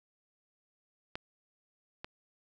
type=clicks; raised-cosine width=0.3 ms; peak=-21 / -24 dBFS; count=2; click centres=1.155 / 2.045 s; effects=none